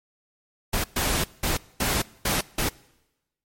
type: noise bursts at uneven times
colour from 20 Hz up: pink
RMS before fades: -24 dBFS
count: 6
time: 0.73-0.84 / 0.96-1.24 / 1.43-1.57 / 1.8-2.02 / 2.25-2.41 / 2.58-2.69 s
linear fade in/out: 5 ms
effects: noise-tail reverb RT60 1.0 s tail -23 dB re dry + MP3 64 kbps